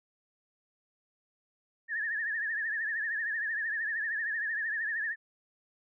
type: tone with vibrato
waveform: sine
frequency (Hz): 1760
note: A6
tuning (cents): 0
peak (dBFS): -30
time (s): 1.88-5.16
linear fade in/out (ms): 50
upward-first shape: triangle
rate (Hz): 13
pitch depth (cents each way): 120
effects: none